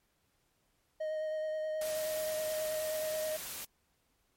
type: tone with vibrato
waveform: triangle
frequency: 622.3 Hz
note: D#5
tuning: in tune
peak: -31 dBFS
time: 1-3.37 s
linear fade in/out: 10 ms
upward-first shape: sine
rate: 9.4 Hz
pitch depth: 13 cents each way
type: noise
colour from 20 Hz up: white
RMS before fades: -42 dBFS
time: 1.81-3.65 s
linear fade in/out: 5 ms
effects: pink hiss -75 dBFS RMS until 4.36 s + MP3 64 kbps